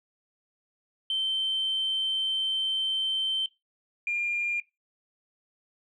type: tone pair in turn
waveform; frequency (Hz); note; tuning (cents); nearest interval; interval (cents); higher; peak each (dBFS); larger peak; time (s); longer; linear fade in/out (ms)
sine; 3104 / 2404; G7 / D7; -18 / +40; major third; 442; first; -24 / -25; first; 1.1-3.46 / 4.07-4.6; first; 2
effects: noise-tail reverb RT60 0.2 s tail -19 dB re dry + tanh soft clip ceiling -21 dBFS